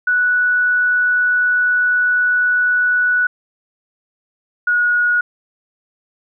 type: tone pair in turn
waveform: sine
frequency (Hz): 1476 / 1452.3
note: F#6 / F#6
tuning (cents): -5 / -33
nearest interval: unison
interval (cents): 28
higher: first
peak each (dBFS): -12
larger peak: neither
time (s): 0.07-3.27 / 4.67-5.21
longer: first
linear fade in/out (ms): 5
effects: none